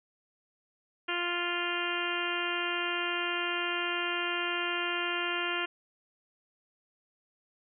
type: harmonic tone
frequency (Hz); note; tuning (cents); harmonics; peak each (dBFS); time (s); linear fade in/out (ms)
349.2; F4; 0; 1 / 2 / 3 / 4 / 5 / 6 / 7 / 8 / 9; -37 / -41 / -39 / -36 / -38 / -41 / -39 / -36 / -41; 1.08-5.66; 10
effects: none